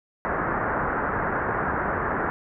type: low-pass noise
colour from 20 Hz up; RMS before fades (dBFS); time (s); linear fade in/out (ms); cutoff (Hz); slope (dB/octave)
white; -26; 0.25-2.3; 0; 1700; 48
effects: none